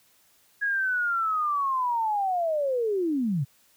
sine linear sweep, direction down, 1667 to 123.47 Hz, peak -23 dBFS, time 0.61-3.45 s, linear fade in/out 20 ms, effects white hiss -62 dBFS RMS until 3.76 s

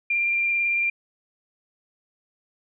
sine tone with vibrato, 2384 Hz, D7, 25 cents sharp, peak -20 dBFS, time 0.1-0.9 s, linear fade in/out 5 ms, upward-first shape sine, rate 18 Hz, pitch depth 12 cents each way, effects none

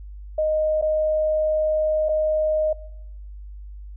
sine tone with dropouts, 620 Hz, D#5, 6 cents flat, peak -18 dBFS, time 0.38-2.73 s, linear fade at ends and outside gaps 5 ms, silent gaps 0.814-0.823 / 2.087-2.091 s, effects noise-tail reverb RT60 0.8 s tail -21 dB re dry + added 50 Hz sine -35 dBFS peak until 3.96 s

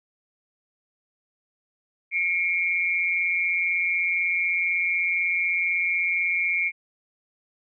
sine tone pair together, 2173 / 2349 Hz, C#7 / D7, -35 / 0 cents, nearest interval minor second, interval 135 cents, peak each -24 dBFS, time 2.11-6.72 s, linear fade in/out 50 ms, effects none

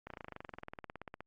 slowing click train, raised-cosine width 0.5 ms, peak -29 dBFS, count 25, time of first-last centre 0.07-1.206 s, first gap 33 ms, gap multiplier 1.03, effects Opus 48 kbps

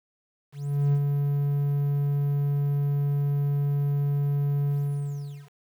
triangle tone with ADSR envelope, 142.7 Hz, D3, 49 cents flat, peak -16 dBFS, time 0.52-5.5 s, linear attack 410 ms, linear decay 58 ms, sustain -4 dB, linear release 810 ms, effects 9-bit

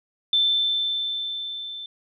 sine tone with level ramp, 3541 Hz, A7, 10 cents sharp, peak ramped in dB -16 to -33 dBFS, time 0.33-1.86 s, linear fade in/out 2 ms, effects none

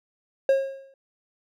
triangle tone with exponential decay, 541 Hz, C#5, 42 cents flat, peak -12 dBFS, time 0.49-0.94 s, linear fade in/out 2 ms, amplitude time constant 97 ms, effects none

